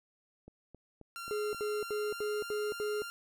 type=click train; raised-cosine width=2 ms; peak=-37 dBFS; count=5; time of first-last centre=0.48-1.547 s; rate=3.75 Hz
type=tone with pitch glide; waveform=sawtooth; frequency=1376 to 1392 Hz; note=F6 to F6; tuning=-26 to -6 cents; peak=-37 dBFS; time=1.16-3.1 s; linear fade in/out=0 ms; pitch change=+20 cents; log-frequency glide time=1.71-2.33 s
type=tone bursts; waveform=triangle; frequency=420.5 Hz; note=G#4; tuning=22 cents sharp; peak=-30 dBFS; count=6; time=1.31-3.02 s; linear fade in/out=0 ms; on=220 ms; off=78 ms
effects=none